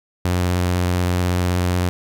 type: tone with vibrato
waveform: sawtooth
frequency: 89.5 Hz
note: F2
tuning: 43 cents sharp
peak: -13 dBFS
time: 0.25-1.89 s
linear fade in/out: 0 ms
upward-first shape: sine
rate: 16 Hz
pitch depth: 19 cents each way
effects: none